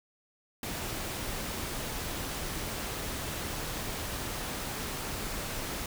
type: noise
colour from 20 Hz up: pink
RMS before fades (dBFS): -36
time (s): 0.63-5.86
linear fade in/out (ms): 2
effects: none